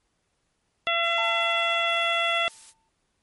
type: harmonic tone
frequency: 677 Hz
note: E5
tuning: 46 cents sharp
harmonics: 1 / 2 / 3 / 4 / 5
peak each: -28 / -28 / -28 / -28 / -28 dBFS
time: 0.87-2.48 s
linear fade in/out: 0 ms
type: noise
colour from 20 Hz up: blue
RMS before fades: -45 dBFS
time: 1.02-2.74 s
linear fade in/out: 50 ms
type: tone with exponential decay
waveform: triangle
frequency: 893 Hz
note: A5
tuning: 25 cents sharp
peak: -28 dBFS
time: 1.18-2.89 s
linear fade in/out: 1 ms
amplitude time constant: 370 ms
effects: pink hiss -73 dBFS RMS until 3.22 s + MP3 48 kbps